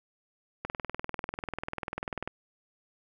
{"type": "click train", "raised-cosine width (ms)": 0.5, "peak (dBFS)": -18, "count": 34, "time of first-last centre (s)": [0.65, 2.276], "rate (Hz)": 20.3, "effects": ["10-bit"]}